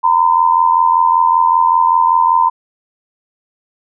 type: tone pair together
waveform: sine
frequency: 926.8 / 1012 Hz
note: A#5 / B5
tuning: -10 / +42 cents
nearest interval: major second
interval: 152 cents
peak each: -11 dBFS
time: 0.03-2.5 s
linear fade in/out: 20 ms
effects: none